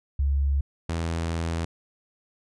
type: tone pair in turn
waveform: sine / sawtooth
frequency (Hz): 69.6 / 82.93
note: C#2 / E2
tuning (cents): +8 / +11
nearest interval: minor third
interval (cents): 303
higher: second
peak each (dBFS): -20 / -22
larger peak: first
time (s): 0.19-0.61 / 0.89-1.65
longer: second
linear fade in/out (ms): 5
effects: resampled to 22050 Hz